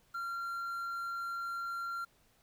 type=tone with quantisation; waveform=triangle; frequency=1378 Hz; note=F6; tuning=24 cents flat; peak=-34 dBFS; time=0.14-2.05 s; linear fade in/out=10 ms; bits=10; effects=pink hiss -69 dBFS RMS until 2.42 s